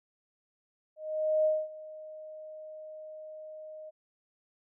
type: tone with ADSR envelope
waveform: sine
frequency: 621 Hz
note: D#5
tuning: 3 cents flat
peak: -22 dBFS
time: 0.96-3.91 s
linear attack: 490 ms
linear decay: 230 ms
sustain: -20 dB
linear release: 24 ms
effects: none